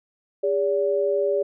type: tone pair together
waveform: sine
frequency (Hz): 405.3 / 573.2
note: G#4 / D5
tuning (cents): -42 / -42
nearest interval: tritone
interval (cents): 600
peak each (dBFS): -22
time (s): 0.43-1.43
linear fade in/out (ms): 10
effects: none